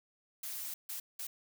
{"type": "noise bursts at uneven times", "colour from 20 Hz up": "blue", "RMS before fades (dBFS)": -41, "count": 3, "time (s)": [[0.43, 0.74], [0.89, 1], [1.19, 1.27]], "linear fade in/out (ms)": 5, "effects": []}